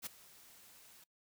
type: noise with ADSR envelope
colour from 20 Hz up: white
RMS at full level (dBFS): -40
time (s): 0.02-1.04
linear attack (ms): 43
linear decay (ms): 10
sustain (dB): -20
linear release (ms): 5
effects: noise-tail reverb RT60 0.1 s tail -21 dB re dry